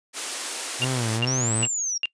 white high-pass noise, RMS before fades -29 dBFS, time 0.13-1.21 s, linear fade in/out 50 ms, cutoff 260 Hz, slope 48 dB/octave
sawtooth tone with vibrato, 120.1 Hz, B2, 48 cents flat, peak -20 dBFS, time 0.79-1.68 s, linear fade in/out 50 ms, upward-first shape sine, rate 2.3 Hz, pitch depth 150 cents each way
sine tone bursts, 2794 Hz, F7, in tune, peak -20 dBFS, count 4, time 0.82-2.056 s, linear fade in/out 0 ms, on 24 ms, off 380 ms
sine linear two-way sweep, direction up then down, 5350 to 8200 to 5530 Hz, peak -24 dBFS, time 1.27-1.98 s, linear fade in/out 5 ms, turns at 1.57 s
effects noise-tail reverb RT60 0.1 s tail -24 dB re dry + resampled to 22050 Hz

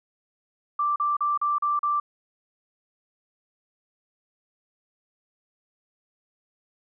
sine tone bursts, 1174.7 Hz, D6, in tune, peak -21 dBFS, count 6, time 0.79-2 s, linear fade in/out 5 ms, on 170 ms, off 38 ms, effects none

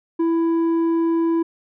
square tone with low-pass filter, 331.3 Hz, E4, 9 cents sharp, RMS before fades -19 dBFS, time 0.19-1.43 s, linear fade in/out 10 ms, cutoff 680 Hz, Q 1.5, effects none

